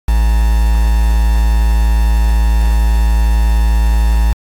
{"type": "tone with quantisation", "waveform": "triangle", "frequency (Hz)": 55.4, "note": "A1", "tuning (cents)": 13, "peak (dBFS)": -6, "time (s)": [0.08, 4.33], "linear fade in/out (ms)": 5, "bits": 4, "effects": ["AAC 64 kbps"]}